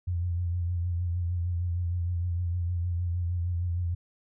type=tone with vibrato; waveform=sine; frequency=87.31 Hz; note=F2; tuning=in tune; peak=-26 dBFS; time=0.07-3.95 s; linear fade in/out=10 ms; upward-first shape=triangle; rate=6.5 Hz; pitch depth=55 cents each way; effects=none